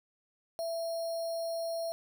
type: tone with sample-and-hold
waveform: sine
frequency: 665 Hz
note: E5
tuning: 15 cents sharp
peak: -32 dBFS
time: 0.59-1.92 s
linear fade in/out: 0 ms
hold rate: 4900 Hz
effects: none